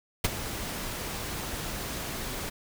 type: noise with ADSR envelope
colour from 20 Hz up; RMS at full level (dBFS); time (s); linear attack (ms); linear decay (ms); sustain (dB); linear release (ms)
pink; -22; 0.24-2.5; 7; 25; -13; 14
effects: none